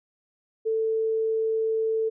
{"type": "tone", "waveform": "sine", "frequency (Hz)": 443.9, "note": "A4", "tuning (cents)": 15, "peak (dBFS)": -22, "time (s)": [0.65, 2.1], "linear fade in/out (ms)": 20, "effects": []}